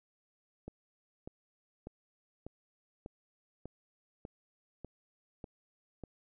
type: click train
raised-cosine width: 2 ms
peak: -30 dBFS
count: 10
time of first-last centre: 0.68-6.037 s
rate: 1.68 Hz
effects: none